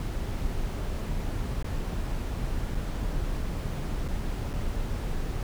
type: noise with dropouts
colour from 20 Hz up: brown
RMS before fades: -30 dBFS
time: 0-5.43 s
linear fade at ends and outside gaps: 1 ms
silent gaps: 1.627-1.644 / 2.748-2.751 / 4.08-4.085 / 4.532-4.537 s
effects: none